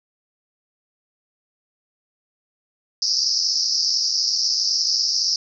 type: band-pass noise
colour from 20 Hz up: pink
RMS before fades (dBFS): -21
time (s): 3.02-5.36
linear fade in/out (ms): 2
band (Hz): 4800 to 5600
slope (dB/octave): 96
effects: none